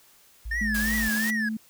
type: tone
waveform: sine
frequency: 55 Hz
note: A1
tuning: in tune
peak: -31 dBFS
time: 0.45-1.09 s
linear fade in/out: 10 ms
type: tone with vibrato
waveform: triangle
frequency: 1788 Hz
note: A6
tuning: 27 cents sharp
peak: -24 dBFS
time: 0.51-1.49 s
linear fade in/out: 5 ms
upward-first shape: triangle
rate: 2.8 Hz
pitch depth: 170 cents each way
type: tone with pitch glide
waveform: sine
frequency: 214.7 to 219.3 Hz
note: A3 to A3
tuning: -42 to -6 cents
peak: -27 dBFS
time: 0.61-1.57 s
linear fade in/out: 5 ms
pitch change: +36 cents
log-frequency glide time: 0.78-0.99 s
type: high-pass noise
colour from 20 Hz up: white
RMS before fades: -33 dBFS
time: 0.74-1.31 s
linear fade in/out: 10 ms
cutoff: 140 Hz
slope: 96 dB/octave
effects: white hiss -57 dBFS RMS until 1.69 s